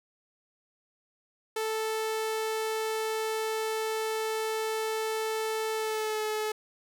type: tone with pitch glide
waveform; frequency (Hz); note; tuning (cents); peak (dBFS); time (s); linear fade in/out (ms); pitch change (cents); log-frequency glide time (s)
sawtooth; 439.6 to 430.1; A4 to A4; -2 to -39; -25; 1.56-6.52; 5; -37; 5.74-6.23
effects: none